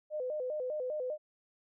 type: tone with vibrato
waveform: sine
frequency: 554.4 Hz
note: C#5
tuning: in tune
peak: -33 dBFS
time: 0.1-1.18 s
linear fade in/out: 50 ms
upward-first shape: square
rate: 5 Hz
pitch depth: 160 cents each way
effects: none